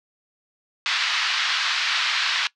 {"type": "band-pass noise", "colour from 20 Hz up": "white", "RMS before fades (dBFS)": -23, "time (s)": [0.86, 2.47], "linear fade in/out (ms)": 0, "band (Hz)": [1100, 4400], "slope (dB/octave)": 24, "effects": ["noise-tail reverb RT60 0.1 s tail -20 dB re dry", "low-pass 7000 Hz 12 dB/octave"]}